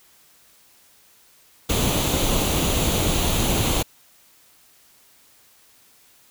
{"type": "noise with comb filter", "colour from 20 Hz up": "pink", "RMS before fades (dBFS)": -21, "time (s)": [1.69, 3.83], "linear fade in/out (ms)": 10, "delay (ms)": 0.29, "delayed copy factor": 0.55, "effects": ["white hiss -55 dBFS RMS until 6.3 s"]}